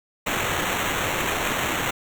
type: noise with sample-and-hold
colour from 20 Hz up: white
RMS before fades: -25 dBFS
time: 0.26-1.91 s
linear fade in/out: 10 ms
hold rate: 4900 Hz
effects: none